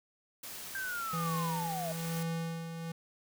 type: noise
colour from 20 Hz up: white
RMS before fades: -44 dBFS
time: 0.43-2.23 s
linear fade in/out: 5 ms
type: linear sweep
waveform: sine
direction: down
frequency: 1593 to 629 Hz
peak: -35 dBFS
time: 0.75-1.92 s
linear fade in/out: 0 ms
type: tone with tremolo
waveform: square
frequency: 165.4 Hz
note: E3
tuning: 6 cents sharp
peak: -33 dBFS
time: 1.13-2.92 s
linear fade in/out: 5 ms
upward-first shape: sine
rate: 1.1 Hz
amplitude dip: 55%
effects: none